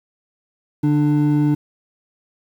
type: tone pair together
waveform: triangle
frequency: 146.83 / 297.1 Hz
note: D3 / D4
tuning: 0 / +20 cents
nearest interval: octave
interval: 1220 cents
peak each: -15 / -14 dBFS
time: 0.83-1.55 s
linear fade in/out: 10 ms
effects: 8-bit